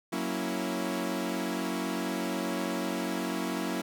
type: chord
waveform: sawtooth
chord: F# dominant seventh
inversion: none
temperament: equal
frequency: 185 / 233.1 / 277.2 / 329.6 Hz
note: F#3 / A#3 / C#4 / E4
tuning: 0 / 0 / 0 / 0 cents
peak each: -32 / -32 / -32 / -31 dBFS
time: 0.12-3.82 s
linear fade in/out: 10 ms
effects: none